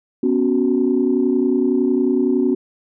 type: chord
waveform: sine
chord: B suspended second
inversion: none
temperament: just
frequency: 246.9 / 277.8 / 370.4 Hz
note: B3 / C#4 / F#4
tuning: 0 / +4 / +2 cents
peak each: -18 dBFS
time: 0.23-2.55 s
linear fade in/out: 5 ms
effects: tanh soft clip ceiling -6 dBFS